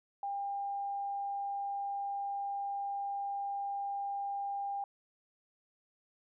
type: tone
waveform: sine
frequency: 800 Hz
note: G5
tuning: 35 cents sharp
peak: -34 dBFS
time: 0.23-4.84 s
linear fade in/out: 2 ms
effects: none